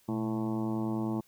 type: harmonic tone with a mistuned harmonic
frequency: 110 Hz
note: A2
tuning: in tune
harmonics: 1 / 2 / 3 / 4 / 5 / 6 / 7 / 8 / 9 / 10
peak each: -37 / -32 / -34 / -47 / -47 / -46 / -48 / -44 / -50 / -49 dBFS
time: 0.08-1.21 s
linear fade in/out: 10 ms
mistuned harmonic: 1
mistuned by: +140 cents
effects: white hiss -65 dBFS RMS until 1.27 s